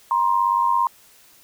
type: tone pair together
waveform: sine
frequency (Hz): 948.9 / 1046.5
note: A#5 / C6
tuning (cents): +31 / 0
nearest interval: major second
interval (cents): 169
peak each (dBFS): -19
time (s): 0.11-0.87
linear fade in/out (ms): 2
effects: white hiss -52 dBFS RMS until 1.43 s